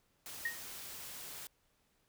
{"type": "noise", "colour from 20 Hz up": "white", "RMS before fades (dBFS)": -47, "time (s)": [0.26, 1.47], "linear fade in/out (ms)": 0}
{"type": "tone with exponential decay", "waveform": "sine", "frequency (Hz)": 1864.7, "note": "A#6", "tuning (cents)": 0, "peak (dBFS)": -30, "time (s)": [0.45, 0.62], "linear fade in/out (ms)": 5, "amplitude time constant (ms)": 36}
{"effects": ["pink hiss -75 dBFS RMS until 2.08 s"]}